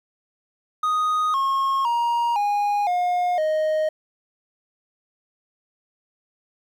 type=tone with pitch steps; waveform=triangle; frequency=1244.5 / 1083.4 / 943.2 / 821.1 / 714.8 / 622.2 Hz; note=D#6 / C#6 / A#5 / G#5 / F5 / D#5; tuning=0 / -40 / +20 / -20 / +40 / 0 cents; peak=-17 dBFS; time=0.83-3.89 s; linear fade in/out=5 ms; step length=510 ms; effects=9-bit

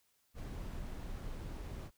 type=noise; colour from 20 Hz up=brown; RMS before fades=-43 dBFS; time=0.34-1.91 s; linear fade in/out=50 ms; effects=white hiss -75 dBFS RMS until 1.97 s

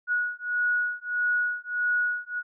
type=beating tone pair; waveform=sine; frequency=1458 / 1459.6 Hz; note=F#6 / F#6; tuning=-26 / -24 cents; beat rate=1.6 Hz; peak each=-27 dBFS; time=0.07-2.43 s; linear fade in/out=50 ms; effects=none

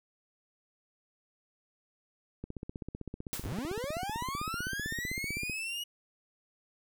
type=click train; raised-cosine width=3 ms; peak=-26 dBFS; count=49; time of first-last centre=2.44-5.497 s; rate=15.7 Hz
type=noise with exponential decay; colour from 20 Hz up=white; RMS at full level=-34 dBFS; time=3.33-3.57 s; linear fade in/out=0 ms; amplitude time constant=52 ms
type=linear sweep; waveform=40% pulse; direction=up; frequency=35.95 to 2914 Hz; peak=-34 dBFS; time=3.43-5.84 s; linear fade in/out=10 ms
effects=none

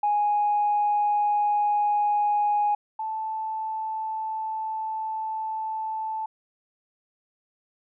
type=tone pair in turn; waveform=sine; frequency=830 / 877.1 Hz; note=G#5 / A5; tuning=-1 / -6 cents; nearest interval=minor second; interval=95 cents; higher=second; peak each=-19 / -27 dBFS; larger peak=first; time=0.03-2.75 / 2.99-6.26 s; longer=second; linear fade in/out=5 ms; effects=tanh soft clip ceiling -15 dBFS

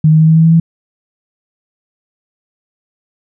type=tone with pitch steps; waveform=sine; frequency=155.56 / 157.1 / 158.65 / 160.21 / 161.79 / 163.39 / 165 Hz; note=D#3 / D#3 / D#3 / E3 / E3 / E3 / E3; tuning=0 / +17 / +34 / -49 / -32 / -15 / +2 cents; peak=-4 dBFS; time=0.04-0.6 s; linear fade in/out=5 ms; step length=80 ms; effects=none

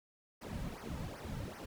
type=noise with flanger; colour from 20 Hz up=brown; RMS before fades=-43 dBFS; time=0.41-1.66 s; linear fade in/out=10 ms; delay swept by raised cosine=0.26 to 2.86 ms; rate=2.6 Hz; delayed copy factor=-0.95; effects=none

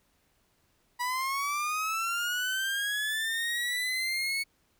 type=linear sweep; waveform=30% pulse; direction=up; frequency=970 to 2217 Hz; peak=-26 dBFS; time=0.99-4.44 s; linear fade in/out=20 ms; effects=pink hiss -70 dBFS RMS until 4.79 s

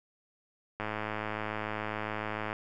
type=click train; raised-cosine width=0.5 ms; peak=-19 dBFS; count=186; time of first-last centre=0.8-2.529 s; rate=107 Hz; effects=none

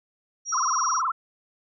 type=tone; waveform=sine; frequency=5690 Hz; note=F8; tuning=31 cents sharp; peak=-27 dBFS; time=0.45-1.02 s; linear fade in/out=50 ms
type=tone with vibrato; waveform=sine; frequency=1174.7 Hz; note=D6; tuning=in tune; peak=-22 dBFS; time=0.52-1.12 s; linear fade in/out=10 ms; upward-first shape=sine; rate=19 Hz; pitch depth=260 cents each way
effects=none

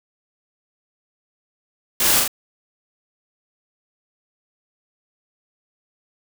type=noise with echo; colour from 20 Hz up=white; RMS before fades=-19 dBFS; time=2-2.2 s; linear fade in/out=2 ms; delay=39 ms; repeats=2; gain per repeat=-2 dB; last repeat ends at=2.278 s; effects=none

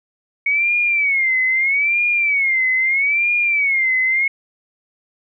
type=tone with vibrato; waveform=sine; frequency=2222 Hz; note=C#7; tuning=4 cents sharp; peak=-14 dBFS; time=0.46-4.28 s; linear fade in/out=5 ms; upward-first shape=sine; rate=0.78 Hz; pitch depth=150 cents each way; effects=none

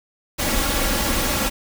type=noise with comb filter; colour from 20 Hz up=pink; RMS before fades=-21 dBFS; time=0.38-1.5 s; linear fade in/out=20 ms; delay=3.6 ms; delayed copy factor=+0.6; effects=none

